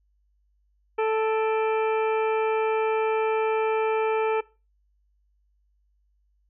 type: harmonic tone with a mistuned harmonic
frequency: 440 Hz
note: A4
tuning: in tune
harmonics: 1 / 2 / 3 / 4 / 5 / 6 / 7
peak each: -22 / -28 / -33 / -40 / -36 / -43 / -49 dBFS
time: 0.98-4.41 s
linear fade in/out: 10 ms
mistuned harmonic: 5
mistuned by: +120 cents
effects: noise-tail reverb RT60 0.3 s tail -21 dB re dry + added 50 Hz sine -64 dBFS peak until 6.49 s